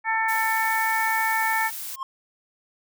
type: harmonic tone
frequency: 445.3 Hz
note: A4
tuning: 21 cents sharp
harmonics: 2 / 3 / 4 / 5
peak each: -24 / -32 / -25 / -29 dBFS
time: 0.04-1.71 s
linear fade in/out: 50 ms
type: noise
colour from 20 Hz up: blue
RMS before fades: -34 dBFS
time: 0.28-1.96 s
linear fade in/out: 10 ms
type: tone with exponential growth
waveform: triangle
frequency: 1067 Hz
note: C6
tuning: 34 cents sharp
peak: -22 dBFS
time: 1.91-2.03 s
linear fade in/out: 2 ms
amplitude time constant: 26 ms
effects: none